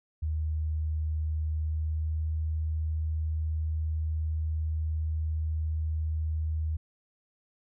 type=tone with pitch glide; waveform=sine; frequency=77.78 to 78.55 Hz; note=D#2 to D#2; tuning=0 to +17 cents; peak=-27 dBFS; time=0.22-6.77 s; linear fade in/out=10 ms; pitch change=+17 cents; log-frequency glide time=1.55-2.24 s; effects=none